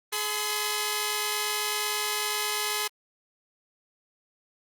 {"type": "tone pair together", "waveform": "5% pulse", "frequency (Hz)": [422.4, 1021.9], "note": ["G#4", "C6"], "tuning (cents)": [29, -41], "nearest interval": "octave + minor third", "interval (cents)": 1530, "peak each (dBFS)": -18, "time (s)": [0.12, 2.88], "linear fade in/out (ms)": 10, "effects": ["Opus 24 kbps"]}